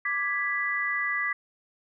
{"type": "chord", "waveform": "sine", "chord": "G# diminished", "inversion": "second", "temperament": "equal", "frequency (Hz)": [1174.7, 1661.2, 1975.5], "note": ["D6", "G#6", "B6"], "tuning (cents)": [0, 0, 0], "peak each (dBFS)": [-33, -32, -27], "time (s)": [0.05, 1.33], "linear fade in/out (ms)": 5, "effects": []}